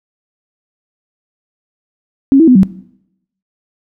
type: tone with pitch steps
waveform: sine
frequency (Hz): 272.3 / 325.6 / 251.3 / 190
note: C#4 / E4 / B3 / F#3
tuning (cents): -31 / -21 / +30 / +46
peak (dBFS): -3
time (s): 2.32-2.632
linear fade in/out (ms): 0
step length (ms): 78
effects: noise-tail reverb RT60 0.8 s tail -20 dB re dry